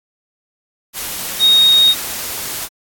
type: tone in noise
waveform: sine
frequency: 3735 Hz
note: A#7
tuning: 3 cents sharp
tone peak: -7 dBFS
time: 1.39-1.95 s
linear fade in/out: 50 ms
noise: white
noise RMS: -24 dBFS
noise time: 0.93-2.69 s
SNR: +14 dB
effects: AAC 64 kbps